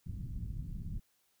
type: low-pass noise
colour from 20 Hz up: pink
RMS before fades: -40 dBFS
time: 0.06-1 s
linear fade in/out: 10 ms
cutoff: 180 Hz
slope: 24 dB/octave
effects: white hiss -74 dBFS RMS until 1.4 s